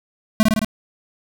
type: tone with echo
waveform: square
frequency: 217.8 Hz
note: A3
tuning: 17 cents flat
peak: -11 dBFS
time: 0.4-0.43 s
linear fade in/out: 0 ms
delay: 54 ms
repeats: 4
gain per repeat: -2 dB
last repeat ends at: 0.646 s
effects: none

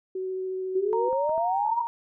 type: tone with vibrato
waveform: sine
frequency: 374.9 Hz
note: F#4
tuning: 23 cents sharp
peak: -28 dBFS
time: 0.15-1.09 s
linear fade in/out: 5 ms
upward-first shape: sine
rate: 14 Hz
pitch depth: 8 cents each way
type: exponential sweep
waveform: sine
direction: up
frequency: 370 to 987.8 Hz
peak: -24 dBFS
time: 0.75-1.82 s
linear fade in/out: 10 ms
type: tone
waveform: sine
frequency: 930 Hz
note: A#5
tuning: 4 cents flat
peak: -27 dBFS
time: 0.93-1.87 s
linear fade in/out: 0 ms
type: clicks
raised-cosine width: 1 ms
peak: -28 dBFS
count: 3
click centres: 1.129 / 1.294 / 1.379 s
effects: none

